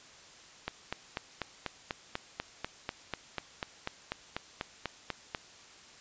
click train, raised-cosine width 0.3 ms, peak -17 dBFS, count 20, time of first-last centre 0.68-5.348 s, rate 4.07 Hz, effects white hiss -54 dBFS RMS until 6 s + resampled to 16000 Hz

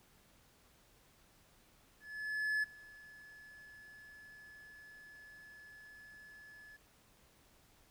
triangle tone with ADSR envelope, 1717 Hz, A6, 43 cents flat, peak -29 dBFS, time 2-6.77 s, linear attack 630 ms, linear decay 15 ms, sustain -23 dB, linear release 13 ms, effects pink hiss -67 dBFS RMS until 7.9 s

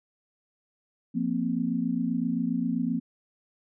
sine chord, F suspended fourth, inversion none, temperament equal with one note detuned, 174.61 / 233.1 / 260.7 Hz, F3 / Bb3 / C4, 0 / 0 / -6 cents, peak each -31 / -28 / -29 dBFS, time 1.14-3 s, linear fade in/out 20 ms, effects none

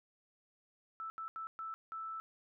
sine tone bursts at uneven times, 1318.5 Hz, E6, in tune, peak -40 dBFS, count 5, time 1-1.1 / 1.18-1.28 / 1.36-1.47 / 1.59-1.74 / 1.92-2.2 s, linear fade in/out 0 ms, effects none

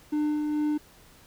triangle tone with tremolo, 300 Hz, D4, 37 cents sharp, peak -21 dBFS, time 0.12-0.78 s, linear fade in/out 10 ms, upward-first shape sine, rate 2.3 Hz, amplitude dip 30%, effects pink hiss -55 dBFS RMS until 1.26 s

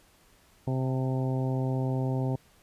harmonic tone with a mistuned harmonic, 130.81 Hz, C3, in tune, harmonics 1 / 2 / 3 / 4 / 5 / 6 / 7, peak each -27 / -33 / -37 / -39 / -41 / -43 / -44 dBFS, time 0.67-2.36 s, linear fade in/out 5 ms, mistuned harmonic 7, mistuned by -27 cents, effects pink hiss -61 dBFS RMS until 2.62 s + resampled to 32000 Hz

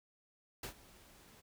pink noise with ADSR envelope, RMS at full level -42 dBFS, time 0.63-1.42 s, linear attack 5 ms, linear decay 95 ms, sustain -19 dB, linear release 26 ms, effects none

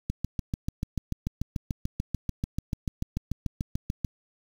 click train, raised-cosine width 5 ms, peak -16 dBFS, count 28, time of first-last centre 0.1-4.047 s, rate 6.84 Hz, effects 7-bit

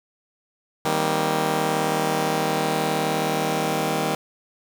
10% pulse chord, C minor seventh, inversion first, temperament just, 156.98 / 196.22 / 235.5 / 261.6 Hz, Eb3 / G3 / Bb3 / C4, +16 / +2 / +18 / 0 cents, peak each -17 / -19 / -20 / -23 dBFS, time 0.85-4.15 s, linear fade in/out 2 ms, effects 8-bit

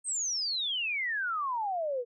sine exponential sweep, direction down, 8630 to 466.2 Hz, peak -29 dBFS, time 0.04-2.05 s, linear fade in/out 50 ms, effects none

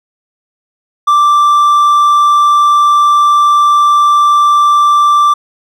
triangle tone, 1174.7 Hz, D6, in tune, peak -3 dBFS, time 1.07-5.34 s, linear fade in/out 10 ms, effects none

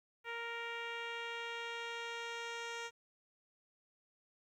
10% pulse tone with low-pass filter sweep, 466.2 Hz, A#4, in tune, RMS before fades -43 dBFS, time 0.24-2.91 s, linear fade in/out 50 ms, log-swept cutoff 2400 to 5500 Hz, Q 1.5, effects 12-bit

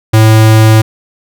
square tone, 110 Hz, A2, in tune, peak -3 dBFS, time 0.13-0.82 s, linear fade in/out 10 ms, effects none

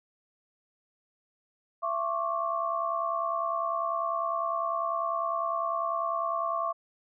sine tone cluster, 672 / 1087 / 1157 Hz, E5 / C#6 / D6, +33 / -34 / -26 cents, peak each -32 / -31 / -32 dBFS, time 1.82-6.73 s, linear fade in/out 20 ms, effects none

